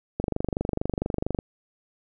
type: click train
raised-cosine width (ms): 2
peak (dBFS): -12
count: 30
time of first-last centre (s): 0.2-1.389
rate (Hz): 24.4
effects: none